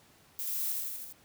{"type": "noise with echo", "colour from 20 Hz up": "violet", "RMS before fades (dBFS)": -36, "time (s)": [0.39, 0.72], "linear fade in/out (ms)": 0, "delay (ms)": 81, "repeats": 5, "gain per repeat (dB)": -2, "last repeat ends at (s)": 1.125, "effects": ["pink hiss -61 dBFS RMS until 1.24 s", "high-pass 80 Hz 12 dB/octave"]}